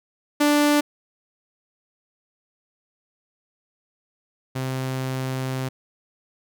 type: tone pair in turn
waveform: sawtooth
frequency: 293.7 / 130.83 Hz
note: D4 / C3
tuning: 0 / 0 cents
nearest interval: octave + major second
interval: 1400 cents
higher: first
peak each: -12 / -21 dBFS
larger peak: first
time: 0.4-0.81 / 4.55-5.69 s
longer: second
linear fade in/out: 10 ms
effects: none